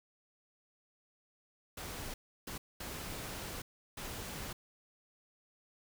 pink noise bursts at uneven times, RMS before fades -43 dBFS, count 4, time 1.77-2.14 / 2.47-2.58 / 2.8-3.62 / 3.97-4.53 s, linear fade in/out 5 ms, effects none

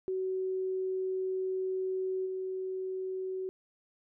sine tone with level steps, 375.8 Hz, F#4, 27 cents sharp, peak -30 / -33 dBFS, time 0.08-3.49 s, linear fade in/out 0 ms, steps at 2.25 s, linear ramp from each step 20 ms, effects none

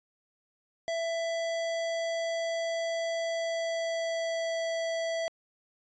square tone with pitch glide, 664 to 659.8 Hz, E5 to E5, +12 to +1 cents, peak -30 dBFS, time 0.88-5.28 s, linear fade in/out 0 ms, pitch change -11 cents, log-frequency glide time 3.21-4.63 s, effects resampled to 16000 Hz

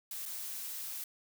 blue noise with dropouts, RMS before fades -41 dBFS, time 0.11-1.04 s, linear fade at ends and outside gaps 2 ms, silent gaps 0.255-0.26 s, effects none

